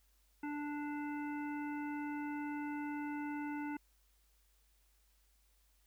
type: harmonic tone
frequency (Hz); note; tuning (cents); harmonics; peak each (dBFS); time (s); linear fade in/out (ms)
293.7; D4; 0; 1 / 3 / 5 / 7 / 9; -39 / -46 / -50 / -53 / -57; 0.43-3.77; 5
effects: added 50 Hz sine -70 dBFS peak until 5.86 s + white hiss -75 dBFS RMS until 5.86 s